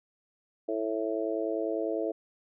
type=harmonic tone; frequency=110 Hz; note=A2; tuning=in tune; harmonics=3 / 4 / 5 / 6; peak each=-33 / -33 / -35 / -34 dBFS; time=0.68-2.12 s; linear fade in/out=10 ms; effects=none